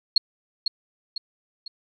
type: tone with echo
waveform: sine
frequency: 4299 Hz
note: C8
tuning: 46 cents sharp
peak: -12 dBFS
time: 0.16-0.18 s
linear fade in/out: 5 ms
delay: 500 ms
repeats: 3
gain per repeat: -7 dB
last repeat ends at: 1.68 s
effects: none